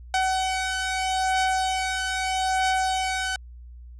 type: beating tone pair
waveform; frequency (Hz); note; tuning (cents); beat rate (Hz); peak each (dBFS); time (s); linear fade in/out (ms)
sawtooth; 754 / 754.79; F#5 / F#5; +32 / +34; 0.79; -25 / -20; 0.14-3.36; 2
effects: added 60 Hz sine -40 dBFS peak until 3.99 s + resampled to 22050 Hz